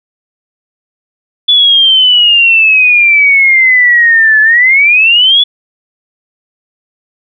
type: exponential two-way sweep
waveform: sine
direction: down then up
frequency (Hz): 3459 to 1718 to 3459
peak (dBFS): -3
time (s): 1.48-5.44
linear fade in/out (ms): 10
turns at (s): 4.41
effects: none